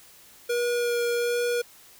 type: tone with vibrato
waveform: square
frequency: 478.4 Hz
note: A#4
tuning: 45 cents sharp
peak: -24 dBFS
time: 0.49-1.62 s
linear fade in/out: 10 ms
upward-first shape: sine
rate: 1.3 Hz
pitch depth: 11 cents each way
effects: white hiss -52 dBFS RMS until 1.99 s